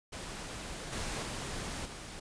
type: noise with level steps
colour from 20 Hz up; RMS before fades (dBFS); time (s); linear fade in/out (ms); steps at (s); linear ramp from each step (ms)
pink; -42 / -37 / -39 / -45; 0.12-2.2; 10; 0.92 / 1.22 / 1.85; 10
effects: resampled to 22050 Hz